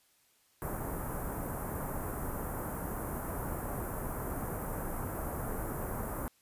pink band-stop noise, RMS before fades -37 dBFS, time 0.62-6.28 s, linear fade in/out 0 ms, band 1400 to 11000 Hz, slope 24 dB/octave, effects white hiss -69 dBFS RMS until 6.41 s + resampled to 32000 Hz

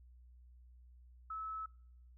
sine tone, 1300 Hz, E6, 24 cents flat, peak -40 dBFS, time 1.3-1.66 s, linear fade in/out 5 ms, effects noise-tail reverb RT60 0.7 s tail -26 dB re dry + added 61 Hz sine -57 dBFS peak until 2.17 s

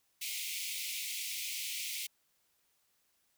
pink high-pass noise, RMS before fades -39 dBFS, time 0.21-2.07 s, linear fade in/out 10 ms, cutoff 2100 Hz, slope 96 dB/octave, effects white hiss -75 dBFS RMS until 3.37 s

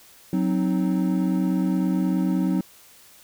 triangle chord, C diminished, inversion second, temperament equal, 185 / 261.6 / 311.1 Hz, Gb3 / C4 / Eb4, 0 / 0 / 0 cents, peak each -20 / -24 / -24 dBFS, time 0.33-2.61 s, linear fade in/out 2 ms, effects white hiss -51 dBFS RMS until 3.23 s

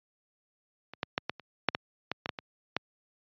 clicks, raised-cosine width 0.3 ms, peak -26 / -13 / -11 / -14 / -29 / -6 / -12 / -14 / -16 / -15 / -21 / -11 dBFS, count 12, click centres 0.936 / 1.031 / 1.179 / 1.296 / 1.397 / 1.687 / 1.749 / 2.116 / 2.259 / 2.292 / 2.388 / 2.766 s, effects high-pass 100 Hz 12 dB/octave + resampled to 11025 Hz

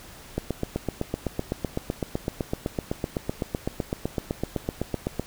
click train, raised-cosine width 2 ms, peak -12 dBFS, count 39, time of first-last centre 0.38-5.196 s, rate 7.89 Hz, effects pink hiss -46 dBFS RMS until 5.26 s

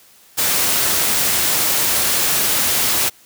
white noise, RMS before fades -17 dBFS, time 0.37-3.1 s, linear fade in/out 20 ms, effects white hiss -49 dBFS RMS until 3.25 s + high-pass 60 Hz 12 dB/octave

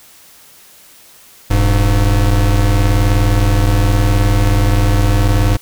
square tone pair together, 40.19 / 101.4 Hz, E1 / G#2, -43 / -41 cents, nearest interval octave + major third, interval 1602 cents, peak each -13 dBFS, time 1.5-5.57 s, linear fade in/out 10 ms, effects white hiss -43 dBFS RMS until 5.61 s

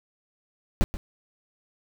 brown noise with echo, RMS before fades -18 dBFS, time 0.81-0.84 s, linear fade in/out 0 ms, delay 130 ms, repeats 1, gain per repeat -13 dB, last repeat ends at 0.97 s, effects none

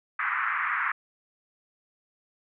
pink band-pass noise, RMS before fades -28 dBFS, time 0.19-0.92 s, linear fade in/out 5 ms, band 1100 to 2100 Hz, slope 48 dB/octave, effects none

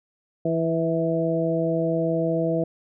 harmonic tone with a mistuned harmonic, 164.81 Hz, E3, in tune, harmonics 1 / 2 / 3 / 4, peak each -26 / -26 / -26 / -26 dBFS, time 0.45-2.64 s, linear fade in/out 5 ms, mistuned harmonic 4, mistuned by -16 cents, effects none

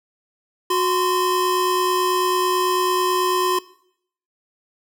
square tone pair together, 366.2 / 1029.5 Hz, F#4 / C6, -18 / -28 cents, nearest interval octave + tritone, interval 1790 cents, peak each -21 dBFS, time 0.7-3.59 s, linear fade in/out 5 ms, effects noise-tail reverb RT60 0.7 s tail -20 dB re dry

